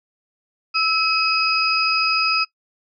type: tone cluster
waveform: sine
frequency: 1307 / 2551 / 4960 Hz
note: E6 / D#7 / D#8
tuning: -15 / +43 / -6 cents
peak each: -21 dBFS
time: 0.74-2.45 s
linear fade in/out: 20 ms
effects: noise-tail reverb RT60 0.1 s tail -19 dB re dry